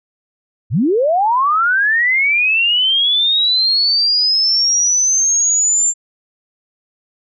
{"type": "linear sweep", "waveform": "sine", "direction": "up", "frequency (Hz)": [82.41, 7340], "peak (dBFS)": -11, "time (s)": [0.7, 5.94], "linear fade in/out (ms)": 50, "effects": []}